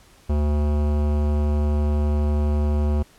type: tone with hard clipping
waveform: sine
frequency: 74 Hz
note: D2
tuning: 14 cents sharp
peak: -20 dBFS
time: 0.29-3.03 s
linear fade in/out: 10 ms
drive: 18 dB
effects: pink hiss -53 dBFS RMS until 3.18 s + low-pass 12000 Hz 12 dB/octave